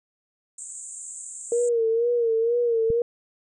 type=band-pass noise; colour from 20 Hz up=pink; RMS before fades=-38 dBFS; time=0.58-1.69 s; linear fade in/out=5 ms; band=7100 to 8600 Hz; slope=96 dB/octave
type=tone with vibrato; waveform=sine; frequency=465.3 Hz; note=A#4; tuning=3 cents flat; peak=-19 dBFS; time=1.52-3.02 s; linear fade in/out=2 ms; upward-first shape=sine; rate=2.1 Hz; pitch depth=66 cents each way
type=click; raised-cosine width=5 ms; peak=-19 dBFS; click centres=2.903 s
effects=none